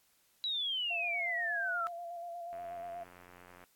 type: exponential sweep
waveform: sine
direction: down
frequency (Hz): 3951 to 1305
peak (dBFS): -32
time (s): 0.44-1.87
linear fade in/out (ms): 0
type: tone with vibrato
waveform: sine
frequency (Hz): 690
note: F5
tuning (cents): -21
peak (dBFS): -40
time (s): 0.9-3.04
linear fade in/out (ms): 10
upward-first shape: square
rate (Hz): 8.3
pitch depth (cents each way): 24
type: click train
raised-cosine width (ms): 0.5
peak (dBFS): -39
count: 100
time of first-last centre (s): 2.53-3.639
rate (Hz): 89.3
effects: white hiss -70 dBFS RMS until 3.75 s + AAC 64 kbps